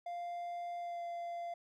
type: tone with pitch glide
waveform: triangle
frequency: 697 to 689.4 Hz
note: F5 to F5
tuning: -4 to -23 cents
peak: -37 dBFS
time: 0.06-1.54 s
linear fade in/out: 5 ms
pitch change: -19 cents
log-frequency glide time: 0.79-1.03 s
effects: none